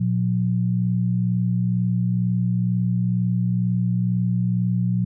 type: tone pair together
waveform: sine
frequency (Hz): 118.17 / 180.3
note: A#2 / F#3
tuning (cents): +24 / -45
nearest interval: perfect fifth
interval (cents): 731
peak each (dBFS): -21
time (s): 0-5.05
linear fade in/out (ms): 10
effects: none